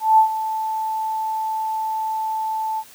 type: tone with ADSR envelope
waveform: sine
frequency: 878 Hz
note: A5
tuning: 4 cents flat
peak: -8 dBFS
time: 0-2.84 s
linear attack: 180 ms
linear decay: 100 ms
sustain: -13 dB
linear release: 56 ms
effects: white hiss -46 dBFS RMS until 2.94 s